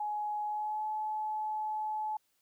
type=tone with pitch glide; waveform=sine; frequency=840 to 858.6 Hz; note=G#5 to A5; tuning=+19 to -43 cents; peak=-32 dBFS; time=0-2.17 s; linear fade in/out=5 ms; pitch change=+38 cents; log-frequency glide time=0.45-0.86 s; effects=white hiss -75 dBFS RMS until 2.41 s